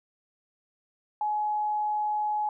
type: tone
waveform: sine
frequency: 844 Hz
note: G#5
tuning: 28 cents sharp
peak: -25 dBFS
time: 1.21-2.49 s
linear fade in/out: 2 ms
effects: none